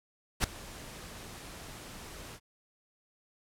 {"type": "noise with ADSR envelope", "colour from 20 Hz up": "pink", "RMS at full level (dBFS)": -25, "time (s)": [0.4, 2.4], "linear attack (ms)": 40, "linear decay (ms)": 4, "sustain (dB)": -21, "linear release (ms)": 59, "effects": ["low-pass 12000 Hz 12 dB/octave"]}